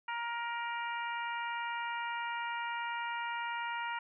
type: harmonic tone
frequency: 470.2 Hz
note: A#4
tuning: 15 cents sharp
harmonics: 2 / 3 / 4 / 5 / 6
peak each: -37 / -41 / -43 / -45 / -47 dBFS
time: 0.08-3.99 s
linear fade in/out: 5 ms
effects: none